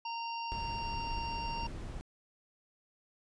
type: harmonic tone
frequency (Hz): 925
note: A#5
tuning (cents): -14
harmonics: 1 / 3 / 5 / 6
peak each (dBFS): -37 / -44 / -50 / -48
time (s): 0.05-1.67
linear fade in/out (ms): 5
type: noise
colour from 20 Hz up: brown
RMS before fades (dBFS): -41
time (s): 0.52-2.01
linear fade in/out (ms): 0
effects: resampled to 22050 Hz